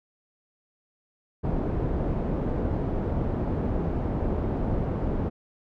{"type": "low-pass noise", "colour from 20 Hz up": "pink", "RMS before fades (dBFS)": -27, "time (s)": [1.43, 5.3], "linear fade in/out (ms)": 20, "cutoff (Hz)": 550, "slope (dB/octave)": 12, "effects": []}